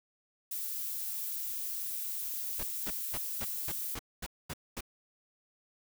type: noise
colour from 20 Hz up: violet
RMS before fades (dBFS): -37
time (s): 0.51-3.95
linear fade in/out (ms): 5
type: noise bursts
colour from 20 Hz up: pink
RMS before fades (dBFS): -39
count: 9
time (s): 2.59-4.808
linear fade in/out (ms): 5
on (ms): 42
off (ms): 230
effects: none